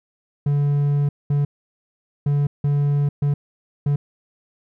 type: tone bursts at uneven times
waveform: triangle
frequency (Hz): 143.8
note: D3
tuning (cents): -36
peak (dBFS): -14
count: 6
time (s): 0.46-1.09 / 1.3-1.45 / 2.26-2.47 / 2.64-3.09 / 3.22-3.34 / 3.86-3.96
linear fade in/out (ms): 5
effects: none